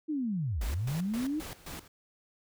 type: linear two-way sweep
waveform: sine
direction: down then up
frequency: 321.4 to 43.65 to 321.4 Hz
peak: -29 dBFS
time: 0.08-1.41 s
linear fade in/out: 20 ms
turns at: 0.64 s
type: noise with tremolo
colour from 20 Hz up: pink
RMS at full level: -42 dBFS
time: 0.61-1.88 s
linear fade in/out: 5 ms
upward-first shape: square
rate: 3.8 Hz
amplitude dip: 80%
effects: none